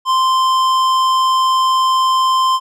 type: tone with tanh clipping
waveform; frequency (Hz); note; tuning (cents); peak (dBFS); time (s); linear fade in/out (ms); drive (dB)
sine; 1042; C6; -7; -13; 0.05-2.6; 50; 14
effects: none